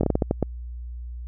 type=slowing click train; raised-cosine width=2 ms; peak=-7 dBFS; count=8; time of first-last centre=0.01-0.427 s; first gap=23 ms; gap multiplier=1.31; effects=added 60 Hz sine -32 dBFS peak until 1.27 s